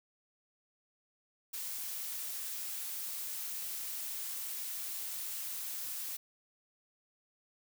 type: noise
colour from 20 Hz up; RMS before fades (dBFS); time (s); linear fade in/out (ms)
blue; -40; 1.53-6.17; 10
effects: none